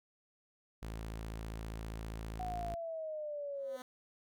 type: tone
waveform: sawtooth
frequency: 55 Hz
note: A1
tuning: in tune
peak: -37 dBFS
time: 0.82-2.75 s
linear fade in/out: 10 ms
type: exponential sweep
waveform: sine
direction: down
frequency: 740 to 531 Hz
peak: -38 dBFS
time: 2.39-3.77 s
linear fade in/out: 10 ms
type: tone with exponential growth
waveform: 10% pulse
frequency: 252.8 Hz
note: B3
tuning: 41 cents sharp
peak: -36 dBFS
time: 3.53-3.82 s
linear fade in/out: 2 ms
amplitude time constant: 62 ms
effects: none